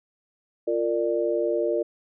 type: tone cluster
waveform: sine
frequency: 348.2 / 459.7 / 592 Hz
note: F4 / A#4 / D5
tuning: -5 / -24 / +14 cents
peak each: -26 dBFS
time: 0.67-1.83 s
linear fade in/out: 10 ms
effects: none